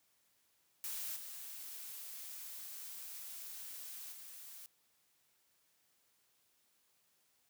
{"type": "noise with level steps", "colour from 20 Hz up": "blue", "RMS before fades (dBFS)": [-42, -48, -52], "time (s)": [0.84, 4.66], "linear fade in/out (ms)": 0, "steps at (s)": [1.16, 4.12], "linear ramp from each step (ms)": 5, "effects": ["white hiss -75 dBFS RMS until 7.49 s", "high-pass 60 Hz 12 dB/octave"]}